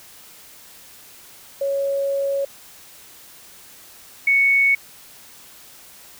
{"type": "tone pair in turn", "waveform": "sine", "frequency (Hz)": [554.4, 2218], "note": ["C#5", "C#7"], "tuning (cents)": [0, 0], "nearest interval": "2 octaves", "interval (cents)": 2400, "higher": "second", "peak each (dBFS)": [-19, -13], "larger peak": "second", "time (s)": [[1.61, 2.45], [4.27, 4.75]], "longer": "first", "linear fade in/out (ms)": 5, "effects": ["white hiss -45 dBFS RMS until 6.19 s"]}